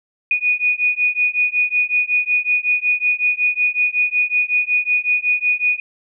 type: beating tone pair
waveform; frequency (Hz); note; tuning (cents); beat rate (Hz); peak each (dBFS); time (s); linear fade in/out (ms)
sine; 2466 / 2471.4; D#7 / D#7; -16 / -12; 5.4; -18; 0.31-5.8; 2
effects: none